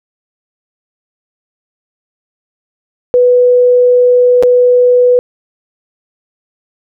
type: tone with dropouts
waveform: sine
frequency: 493.9 Hz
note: B4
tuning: in tune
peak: -4 dBFS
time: 3.14-5.19 s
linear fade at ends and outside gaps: 0 ms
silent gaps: 4.426-4.434 s
effects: none

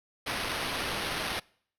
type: noise with sample-and-hold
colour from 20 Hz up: violet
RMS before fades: -33 dBFS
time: 0.26-1.4 s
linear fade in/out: 10 ms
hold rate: 7350 Hz
effects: noise-tail reverb RT60 0.6 s tail -25 dB re dry + low-pass 12000 Hz 12 dB/octave

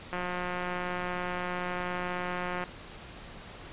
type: click train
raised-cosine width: 0.5 ms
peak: -19 dBFS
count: 450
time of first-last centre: 0.13-2.638 s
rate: 179 Hz
effects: pink hiss -46 dBFS RMS until 3.72 s + resampled to 8000 Hz

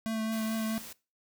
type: tone with vibrato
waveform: square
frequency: 221.3 Hz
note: A3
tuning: 10 cents sharp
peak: -31 dBFS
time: 0.06-0.78 s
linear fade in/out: 0 ms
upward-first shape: triangle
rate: 4.6 Hz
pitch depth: 19 cents each way
type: noise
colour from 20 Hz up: white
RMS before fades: -45 dBFS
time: 0.32-0.93 s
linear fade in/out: 5 ms
effects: noise-tail reverb RT60 0.3 s tail -20 dB re dry

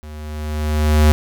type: tone with level ramp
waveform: square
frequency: 76 Hz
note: D#2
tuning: 40 cents flat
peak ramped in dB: -33 to -8 dBFS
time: 0.03-1.12 s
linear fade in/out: 0 ms
effects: none

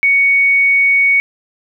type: tone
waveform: sine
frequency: 2230 Hz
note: C#7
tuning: 10 cents sharp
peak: -8 dBFS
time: 0.03-1.2 s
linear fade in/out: 0 ms
effects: 8-bit

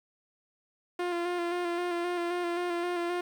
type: tone with vibrato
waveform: sawtooth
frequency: 349.2 Hz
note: F4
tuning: in tune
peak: -25 dBFS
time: 0.99-3.21 s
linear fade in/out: 5 ms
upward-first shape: square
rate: 3.8 Hz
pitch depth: 24 cents each way
effects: low-pass 3000 Hz 12 dB/octave + 9-bit

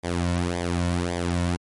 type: tone with flanger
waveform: sawtooth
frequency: 87.31 Hz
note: F2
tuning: in tune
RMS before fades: -25 dBFS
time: 0.03-1.57 s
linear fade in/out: 20 ms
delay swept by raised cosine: 0.72 to 2.52 ms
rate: 1.8 Hz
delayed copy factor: -0.75
effects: MP3 48 kbps

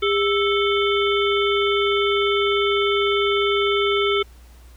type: harmonic tone with a mistuned harmonic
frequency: 440 Hz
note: A4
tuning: in tune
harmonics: 1 / 3 / 5 / 7 / 8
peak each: -19 / -24 / -26 / -27 / -28 dBFS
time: 0.02-4.23 s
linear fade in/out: 10 ms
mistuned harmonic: 1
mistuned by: -150 cents
effects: added 60 Hz sine -43 dBFS peak until 4.76 s + pink hiss -54 dBFS RMS until 4.76 s

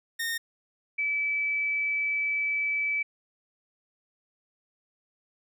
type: tone pair in turn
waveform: sawtooth / sine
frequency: 1839 / 2304 Hz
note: A#6 / D7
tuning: -24 / -34 cents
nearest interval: major third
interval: 390 cents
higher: second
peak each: -25 dBFS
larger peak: neither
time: 0.19-0.38 / 0.98-3.03 s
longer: second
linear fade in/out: 10 ms
effects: none

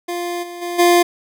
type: tone with level steps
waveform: 25% pulse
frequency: 349.2 Hz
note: F4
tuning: in tune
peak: -18 / -26 / -19 / -6 dBFS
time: 0.08-1.03 s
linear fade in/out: 10 ms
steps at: 0.42 / 0.61 / 0.78 s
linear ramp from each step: 20 ms
effects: none

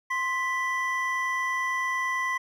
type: tone pair together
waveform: triangle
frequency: 1046.5 / 1975.5 Hz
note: C6 / B6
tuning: 0 / 0 cents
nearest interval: major seventh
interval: 1100 cents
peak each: -27 / -26 dBFS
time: 0.1-2.38 s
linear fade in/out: 10 ms
effects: none

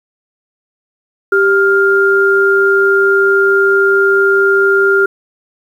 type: tone pair together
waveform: sine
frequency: 392.2 / 1403.3 Hz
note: G4 / F6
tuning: +1 / +8 cents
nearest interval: octave + minor seventh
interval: 2207 cents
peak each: -10 dBFS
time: 1.32-5.06 s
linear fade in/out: 5 ms
effects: 7-bit

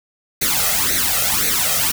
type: noise with flanger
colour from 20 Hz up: white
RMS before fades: -18 dBFS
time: 0.41-1.92 s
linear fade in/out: 10 ms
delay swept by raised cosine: 0.48 to 1.58 ms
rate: 1.9 Hz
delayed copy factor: +0.8
effects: none

